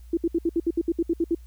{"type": "tone bursts", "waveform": "sine", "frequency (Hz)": 335.5, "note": "E4", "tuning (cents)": 31, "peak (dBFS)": -19, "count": 12, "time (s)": [0.13, 1.349], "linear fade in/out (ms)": 5, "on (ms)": 42, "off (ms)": 65, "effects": ["added 59 Hz sine -42 dBFS peak until 1.46 s", "white hiss -63 dBFS RMS until 1.46 s"]}